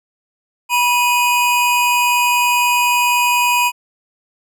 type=tone pair together; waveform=square; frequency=973 / 2493 Hz; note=B5 / D#7; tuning=-26 / +3 cents; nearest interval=octave + major third; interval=1629 cents; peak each=-15 / -17 dBFS; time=0.69-3.72 s; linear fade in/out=50 ms; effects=none